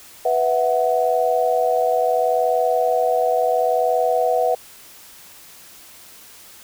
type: chord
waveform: sine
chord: B suspended fourth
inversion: none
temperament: equal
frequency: 493.9 / 659.3 / 740 Hz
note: B4 / E5 / F#5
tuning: 0 / 0 / 0 cents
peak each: -20 dBFS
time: 0.25-4.55 s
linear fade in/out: 5 ms
effects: white hiss -44 dBFS RMS until 6.63 s